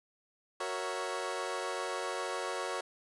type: chord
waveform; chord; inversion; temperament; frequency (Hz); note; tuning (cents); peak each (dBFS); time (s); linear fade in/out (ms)
20% pulse; F# dominant seventh; none; equal with one note detuned; 372.1 / 466.2 / 554.4 / 659.3; F#4 / A#4 / C#5 / E5; +10 / 0 / 0 / 0; -35 / -35 / -34 / -38; 0.6-2.81; 5
effects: resampled to 24000 Hz